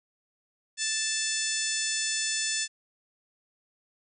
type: harmonic tone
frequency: 880 Hz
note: A5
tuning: in tune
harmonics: 2 / 3 / 4 / 5 / 6 / 7 / 8 / 9 / 10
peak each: -35 / -37 / -36 / -38 / -34 / -36 / -34 / -38 / -38 dBFS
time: 0.77-2.68 s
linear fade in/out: 50 ms
effects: none